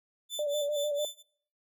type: tone with tremolo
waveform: sawtooth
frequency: 3520 Hz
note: A7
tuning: in tune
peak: -31 dBFS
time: 0.29-1.23 s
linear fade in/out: 50 ms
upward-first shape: sine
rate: 4.3 Hz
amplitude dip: 95%
type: tone with vibrato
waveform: sine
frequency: 585 Hz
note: D5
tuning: 7 cents flat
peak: -28 dBFS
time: 0.39-1.05 s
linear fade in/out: 2 ms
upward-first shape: square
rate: 6.7 Hz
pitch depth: 33 cents each way
effects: noise-tail reverb RT60 0.6 s tail -26 dB re dry